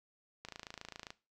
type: click train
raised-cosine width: 0.2 ms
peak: -27 dBFS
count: 19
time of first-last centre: 0.45-1.105 s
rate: 27.5 Hz
effects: noise-tail reverb RT60 0.3 s tail -18 dB re dry